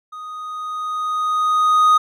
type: tone with level ramp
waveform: triangle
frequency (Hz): 1244.5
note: D#6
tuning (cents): 0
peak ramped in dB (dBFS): -29 to -7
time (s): 0.12-1.98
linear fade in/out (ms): 10
effects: none